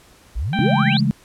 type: exponential sweep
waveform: sine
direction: up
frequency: 46.25 to 5050 Hz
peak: -20 dBFS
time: 0.35-1.01 s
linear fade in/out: 20 ms
type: harmonic tone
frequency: 784 Hz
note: G5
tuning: in tune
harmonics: 1 / 2 / 3 / 4 / 5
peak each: -25 / -27 / -30 / -32 / -35 dBFS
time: 0.53-0.97 s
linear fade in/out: 2 ms
type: chord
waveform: sine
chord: A major seventh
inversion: first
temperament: just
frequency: 137.5 / 165 / 206.2 / 220 Hz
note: C#3 / E3 / G#3 / A3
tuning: -14 / +2 / -12 / 0 cents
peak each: -19 / -23 / -19 / -23 dBFS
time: 0.59-1.11 s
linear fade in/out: 0 ms
effects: pink hiss -50 dBFS RMS until 1.24 s + low-pass 12000 Hz 12 dB/octave